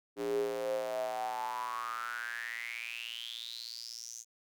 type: tone with high-pass filter sweep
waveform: square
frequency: 58.27 Hz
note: A#1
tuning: in tune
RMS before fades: -38 dBFS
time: 0.16-4.25 s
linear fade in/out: 50 ms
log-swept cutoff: 350 to 6600 Hz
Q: 10
effects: none